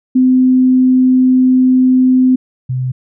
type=tone pair in turn; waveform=sine; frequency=256.3 / 128.15 Hz; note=C4 / C3; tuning=-36 / -36 cents; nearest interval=octave; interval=1200 cents; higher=first; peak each=-6 / -14 dBFS; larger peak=first; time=0.15-2.36 / 2.69-2.92 s; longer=first; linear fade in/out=10 ms; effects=none